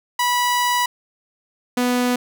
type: tone pair in turn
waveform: sawtooth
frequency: 979 / 247.1 Hz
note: B5 / B3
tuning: -15 / +1 cents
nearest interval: 2 octaves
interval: 2384 cents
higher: first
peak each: -13 dBFS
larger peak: neither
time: 0.19-0.86 / 1.77-2.16 s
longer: first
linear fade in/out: 5 ms
effects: none